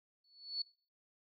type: tone with exponential growth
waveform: sine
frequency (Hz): 4428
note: C#8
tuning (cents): -3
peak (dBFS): -32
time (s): 0.24-0.62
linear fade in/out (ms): 5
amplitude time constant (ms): 81
effects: noise-tail reverb RT60 0.4 s tail -20 dB re dry